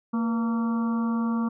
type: harmonic tone with a mistuned harmonic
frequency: 229.5 Hz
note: A#3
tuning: 27 cents flat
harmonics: 1 / 2 / 3 / 4 / 5 / 6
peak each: -23 / -40 / -44 / -38 / -36 / -43 dBFS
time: 0.13-1.49 s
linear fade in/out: 10 ms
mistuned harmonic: 2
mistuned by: +88 cents
effects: none